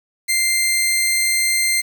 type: tone pair together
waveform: sawtooth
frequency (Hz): 2093 / 4186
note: C7 / C8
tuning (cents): 0 / 0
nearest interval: octave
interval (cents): 1200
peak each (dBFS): -14 / -14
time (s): 0.28-1.82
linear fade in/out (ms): 20
effects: 7-bit